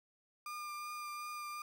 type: tone with vibrato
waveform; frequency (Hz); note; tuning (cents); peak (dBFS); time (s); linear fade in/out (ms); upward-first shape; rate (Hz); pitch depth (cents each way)
35% pulse; 1202; D6; +40; -40; 0.46-1.62; 2; triangle; 2.7; 16
effects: none